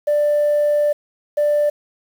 sine tone pair in turn, 590 / 590 Hz, D5 / D5, +8 / +8 cents, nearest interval unison, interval 0 cents, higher neither, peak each -12 dBFS, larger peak neither, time 0.07-0.93 / 1.37-1.7 s, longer first, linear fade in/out 10 ms, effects tanh soft clip ceiling -11 dBFS + 7-bit

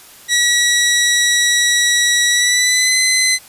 15% pulse tone with pitch glide, 1927 to 2036 Hz, B6 to C7, -43 to -48 cents, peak -5 dBFS, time 0.28-3.39 s, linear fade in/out 50 ms, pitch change +95 cents, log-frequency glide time 2.28-2.97 s, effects white hiss -41 dBFS RMS until 3.48 s + resampled to 32000 Hz

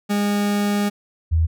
40% pulse / sine tone pair in turn, 204.7 / 81.24 Hz, G#3 / E2, -25 / -25 cents, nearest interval octave + major third, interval 1600 cents, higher first, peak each -17 / -14 dBFS, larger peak second, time 0.09-0.9 / 1.31-1.47 s, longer first, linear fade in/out 20 ms, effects none

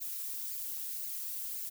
violet noise with flanger, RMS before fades -39 dBFS, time 0-1.7 s, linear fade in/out 20 ms, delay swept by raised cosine 0.42 to 5.52 ms, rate 1.9 Hz, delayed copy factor +0.75, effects none

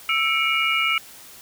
sine tone cluster, 1322 / 2211 / 2353 / 2865 Hz, E6 / C#7 / D7 / F7, +5 / -5 / +3 / +44 cents, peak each -24 dBFS, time 0.09-0.98 s, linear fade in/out 2 ms, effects white hiss -44 dBFS RMS until 1.41 s

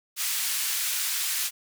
white band-pass noise, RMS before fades -28 dBFS, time 0.16-1.51 s, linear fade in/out 50 ms, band 1700 to 16000 Hz, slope 12 dB/octave, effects none

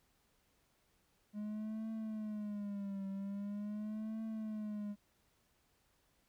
triangle tone with vibrato, 207.7 Hz, G#3, in tune, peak -37 dBFS, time 1.33-4.96 s, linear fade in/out 50 ms, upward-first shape triangle, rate 0.43 Hz, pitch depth 120 cents each way, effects pink hiss -75 dBFS RMS until 6.28 s

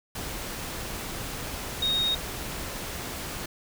sine tone in noise, 3734 Hz, A#7, 2 cents sharp, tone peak -23 dBFS, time 1.82-2.15 s, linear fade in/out 5 ms, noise pink, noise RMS -35 dBFS, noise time 0.15-3.46 s, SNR +9 dB, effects none

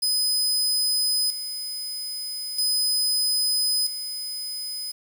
sawtooth tone with tremolo, 5020 Hz, D#8, 15 cents sharp, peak -18 dBFS, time 0.02-4.92 s, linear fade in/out 10 ms, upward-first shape square, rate 0.39 Hz, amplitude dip 65%, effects 8-bit

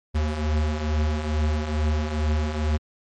square beating tone pair, 74.6 / 76.9 Hz, D2 / D#2, +28 / -20 cents, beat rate 2.3 Hz, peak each -29 / -23 dBFS, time 0.14-2.78 s, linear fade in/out 20 ms, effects low-pass 6000 Hz 12 dB/octave + MP3 48 kbps

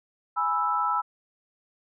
sine chord, E major, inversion first, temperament equal, 830.6 / 987.8 / 1318.5 Hz, G#5 / B5 / E6, 0 / 0 / 0 cents, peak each -30 / -28 / -25 dBFS, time 0.36-1.02 s, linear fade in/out 20 ms, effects none

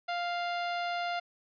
sawtooth tone, 698.5 Hz, F5, in tune, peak -27 dBFS, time 0.08-1.2 s, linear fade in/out 10 ms, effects resampled to 11025 Hz

